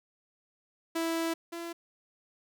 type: tone pair in turn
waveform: sawtooth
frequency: 329.6 / 338.3 Hz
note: E4 / E4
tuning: 0 / +45 cents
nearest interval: unison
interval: 45 cents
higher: second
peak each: -25 / -33 dBFS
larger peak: first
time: 0.95-1.34 / 1.52-1.73 s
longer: first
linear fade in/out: 10 ms
effects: none